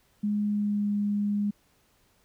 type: tone with pitch glide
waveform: sine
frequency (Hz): 207.7 to 205.2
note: G#3 to G#3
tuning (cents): 0 to -21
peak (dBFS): -24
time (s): 0.23-1.51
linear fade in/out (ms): 10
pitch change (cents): -21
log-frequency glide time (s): 0.44-0.91
effects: pink hiss -66 dBFS RMS until 2.24 s

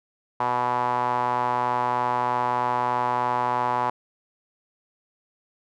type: tone with band-pass filter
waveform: sawtooth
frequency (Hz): 123.2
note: B2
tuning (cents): -4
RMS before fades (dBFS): -24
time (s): 0.4-3.9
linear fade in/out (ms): 5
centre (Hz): 940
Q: 5.2
effects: none

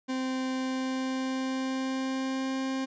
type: tone with pitch glide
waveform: 40% pulse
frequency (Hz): 260 to 265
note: C4 to C4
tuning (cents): -11 to +22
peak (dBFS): -28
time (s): 0.08-2.86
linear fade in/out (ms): 20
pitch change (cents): +33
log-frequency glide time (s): 0.52-2.59
effects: resampled to 16000 Hz

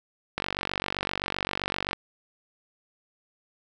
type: click train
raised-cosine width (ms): 0.3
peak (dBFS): -11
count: 75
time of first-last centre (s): 0.38-1.931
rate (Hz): 47.7
effects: none

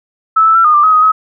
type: tone with pitch steps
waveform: sine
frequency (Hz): 1308 / 1316 / 1350 / 1226 / 1184 / 1270 / 1251 / 1277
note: E6 / E6 / E6 / D#6 / D6 / D#6 / D#6 / D#6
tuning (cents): -14 / -3 / +41 / -26 / +14 / +35 / +9 / +45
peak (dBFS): -5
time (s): 0.36-1.12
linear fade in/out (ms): 10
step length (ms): 95
effects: none

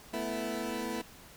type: chord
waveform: 20% pulse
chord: A suspended second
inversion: none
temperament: equal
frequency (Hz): 220 / 246.9 / 329.6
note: A3 / B3 / E4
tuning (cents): 0 / 0 / 0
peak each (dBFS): -33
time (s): 0.13-1.02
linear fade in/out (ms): 10
effects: pink hiss -53 dBFS RMS until 1.36 s

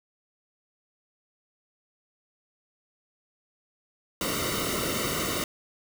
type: noise with comb filter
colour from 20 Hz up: pink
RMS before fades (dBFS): -29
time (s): 4.21-5.44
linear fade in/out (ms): 2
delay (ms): 1.2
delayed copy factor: -0.85
effects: none

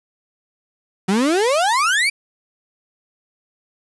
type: exponential sweep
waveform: 35% pulse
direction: up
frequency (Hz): 181.2 to 2402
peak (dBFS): -13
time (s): 1.08-2.1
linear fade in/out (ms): 10
effects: resampled to 24000 Hz + 8-bit

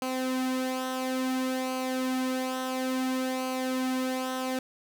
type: tone with flanger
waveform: sawtooth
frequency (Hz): 258.3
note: C4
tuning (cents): -22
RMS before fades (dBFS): -30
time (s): 0.02-4.59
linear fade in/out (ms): 2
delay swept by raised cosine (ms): 0.55 to 3.45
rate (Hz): 0.58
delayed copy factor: -0.6
effects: none

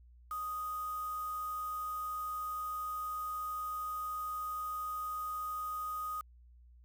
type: tone with quantisation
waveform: sine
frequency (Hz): 1244.5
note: D#6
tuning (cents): 0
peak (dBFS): -36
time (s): 0.31-6.21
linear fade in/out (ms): 2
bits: 8
effects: added 60 Hz sine -56 dBFS peak until 6.84 s

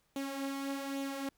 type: tone with flanger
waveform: sawtooth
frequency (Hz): 274.9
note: C#4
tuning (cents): -14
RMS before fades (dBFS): -38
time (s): 0.16-1.29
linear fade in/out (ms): 2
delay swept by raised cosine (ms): 0.29 to 4.59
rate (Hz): 1.2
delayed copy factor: +0.5
effects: pink hiss -74 dBFS RMS until 1.37 s

